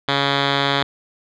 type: tone with low-pass filter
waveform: 5% pulse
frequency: 139.9 Hz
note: C#3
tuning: 16 cents sharp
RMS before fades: -19 dBFS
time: 0.08-0.83 s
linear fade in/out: 5 ms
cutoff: 3300 Hz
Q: 5.4
effects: none